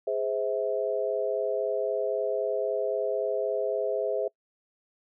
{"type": "chord", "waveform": "sine", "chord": "Ab augmented", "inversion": "none", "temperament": "just", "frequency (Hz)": [415.3, 519.1, 648.9], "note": ["Ab4", "C5", "E5"], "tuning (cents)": [0, -14, -27], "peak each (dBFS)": -30, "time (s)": [0.07, 4.28], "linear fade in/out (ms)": 5, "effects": ["noise-tail reverb RT60 0.1 s tail -25 dB re dry"]}